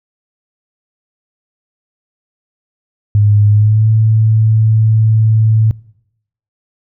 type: tone with pitch glide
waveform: sine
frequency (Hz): 103.9 to 110.08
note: G#2 to A2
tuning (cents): +1 to +1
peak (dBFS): -6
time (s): 3.15-5.71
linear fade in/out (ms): 0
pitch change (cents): +100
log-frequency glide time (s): 3.48-3.89
effects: noise-tail reverb RT60 0.8 s tail -23 dB re dry